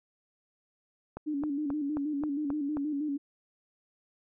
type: click train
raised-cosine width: 1 ms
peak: -24 dBFS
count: 7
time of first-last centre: 1.17-2.77 s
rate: 3.75 Hz
type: tone with vibrato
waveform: sine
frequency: 291.8 Hz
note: D4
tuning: 11 cents flat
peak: -29 dBFS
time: 1.26-3.18 s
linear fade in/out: 20 ms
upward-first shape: square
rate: 6.3 Hz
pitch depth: 66 cents each way
effects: none